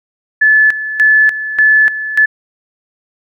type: tone with tremolo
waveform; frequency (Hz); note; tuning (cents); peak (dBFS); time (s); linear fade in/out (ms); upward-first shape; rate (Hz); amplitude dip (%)
sine; 1731; A6; -29; -5; 0.41-2.26; 10; square; 1.7; 75
effects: none